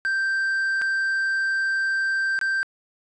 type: tone with dropouts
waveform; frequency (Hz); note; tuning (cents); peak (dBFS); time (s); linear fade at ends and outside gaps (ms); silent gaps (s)
triangle; 1568; G6; 0; -19; 0.05-2.63; 0; 0.815-0.819 / 2.39-2.413
effects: resampled to 22050 Hz + 10-bit